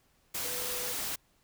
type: tone in noise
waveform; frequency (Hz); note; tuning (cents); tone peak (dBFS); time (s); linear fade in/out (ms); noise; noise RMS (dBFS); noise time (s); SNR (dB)
sine; 493.9; B4; 0; -42; 0.44-0.93; 10; white; -35; 0.34-1.16; -10
effects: pink hiss -69 dBFS RMS until 1.43 s